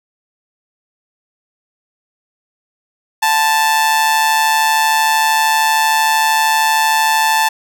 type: tone with amplitude modulation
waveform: sawtooth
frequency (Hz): 880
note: A5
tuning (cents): 0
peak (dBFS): -5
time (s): 3.22-7.49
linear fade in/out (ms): 10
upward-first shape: sine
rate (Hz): 153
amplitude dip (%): 50
effects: none